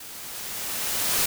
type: noise with level ramp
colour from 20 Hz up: white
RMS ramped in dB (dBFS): -41 to -22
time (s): 0-1.26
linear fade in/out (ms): 5
effects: none